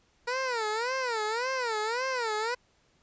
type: tone with vibrato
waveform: 15% pulse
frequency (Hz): 473.8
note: A#4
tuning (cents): +28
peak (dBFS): -22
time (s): 0.27-2.55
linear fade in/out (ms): 10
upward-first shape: sine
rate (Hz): 1.8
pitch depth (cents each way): 190
effects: pink hiss -67 dBFS RMS until 3.02 s + resampled to 16000 Hz